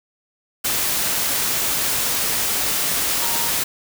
sine tone in noise, 932 Hz, A#5, 1 cent flat, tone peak -30 dBFS, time 3.21-3.5 s, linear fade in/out 10 ms, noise white, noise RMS -21 dBFS, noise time 0.64-3.64 s, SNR -12 dB, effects none

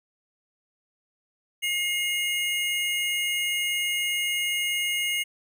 square tone pair together, 2141 / 2862 Hz, C7 / F7, +39 / +42 cents, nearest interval perfect fourth, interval 503 cents, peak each -28 dBFS, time 1.62-5.24 s, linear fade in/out 20 ms, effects none

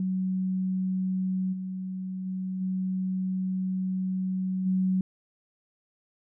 sine tone with level steps, 186.9 Hz, F#3, 18 cents sharp, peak -25 / -31 / -29 / -26 / -22 dBFS, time 0-5.01 s, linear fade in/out 2 ms, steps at 1.52 / 2.25 / 2.6 / 4.65 s, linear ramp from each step 20 ms, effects none

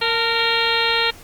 harmonic tone with a mistuned harmonic, 462.8 Hz, A#4, 13 cents flat, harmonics 1 / 2 / 3 / 4 / 5 / 6 / 7 / 8 / 9, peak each -25 / -25 / -25 / -25 / -25 / -25 / -25 / -25 / -25 dBFS, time 0.01-1.11 s, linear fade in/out 10 ms, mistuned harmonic 2, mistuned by -48 cents, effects pink hiss -43 dBFS RMS until 1.23 s + Opus 32 kbps

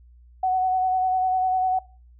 sine tone with vibrato, 745 Hz, F#5, 12 cents sharp, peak -19 dBFS, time 0.43-1.79 s, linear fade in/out 5 ms, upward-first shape sine, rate 10 Hz, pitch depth 20 cents each way, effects noise-tail reverb RT60 0.4 s tail -23 dB re dry + added 60 Hz sine -48 dBFS peak until 2.19 s

